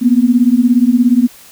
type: beating tone pair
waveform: sine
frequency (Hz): 235.4 / 252.4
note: A#3 / B3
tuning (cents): +17 / +38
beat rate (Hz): 17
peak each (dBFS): -10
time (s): 0.01-1.28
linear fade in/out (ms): 20
effects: white hiss -40 dBFS RMS until 1.51 s